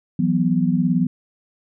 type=chord; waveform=sine; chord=E suspended second; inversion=none; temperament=equal with one note detuned; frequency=167.02 / 185 / 246.9 Hz; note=E3 / F#3 / B3; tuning=+23 / 0 / 0 cents; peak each=-20 dBFS; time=0.19-1.07 s; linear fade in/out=5 ms; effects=none